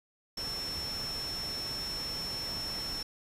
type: tone in noise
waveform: sine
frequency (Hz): 5400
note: E8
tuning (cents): +41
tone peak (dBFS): -35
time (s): 0.37-3.03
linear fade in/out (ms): 5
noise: pink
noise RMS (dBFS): -42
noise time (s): 0.37-3.03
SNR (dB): +4
effects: resampled to 32000 Hz